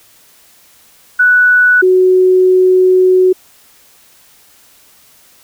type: tone pair in turn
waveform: sine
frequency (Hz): 1480 / 370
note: F#6 / F#4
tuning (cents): 0 / 0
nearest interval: 2 octaves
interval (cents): 2400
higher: first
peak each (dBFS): -5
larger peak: neither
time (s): 1.19-1.82 / 1.82-3.33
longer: second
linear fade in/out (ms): 10
effects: white hiss -46 dBFS RMS until 5.43 s